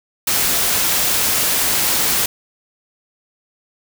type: noise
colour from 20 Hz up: white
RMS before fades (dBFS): -17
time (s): 0.27-2.26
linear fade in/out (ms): 5
effects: none